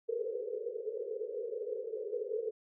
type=band-pass noise; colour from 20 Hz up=pink; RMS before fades=-38 dBFS; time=0.08-2.51 s; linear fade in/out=10 ms; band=420 to 490 Hz; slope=96 dB/octave; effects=none